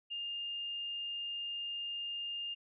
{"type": "tone", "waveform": "sine", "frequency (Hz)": 2815, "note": "F7", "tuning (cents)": 13, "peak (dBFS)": -37, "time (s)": [0.1, 2.55], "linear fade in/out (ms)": 20, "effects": []}